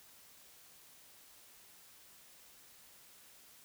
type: silence
effects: white hiss -60 dBFS RMS until 3.64 s